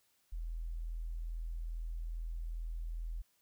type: tone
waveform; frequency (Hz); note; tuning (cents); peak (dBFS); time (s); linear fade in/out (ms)
sine; 41.2; E1; 0; -37; 0.32-3.22; 10
effects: white hiss -74 dBFS RMS until 3.41 s